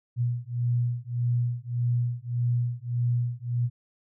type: beating tone pair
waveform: sine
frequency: 120 / 121.7 Hz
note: B2 / B2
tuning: -49 / -25 cents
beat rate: 1.7 Hz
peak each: -27 dBFS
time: 0.16-3.7 s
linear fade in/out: 50 ms
effects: none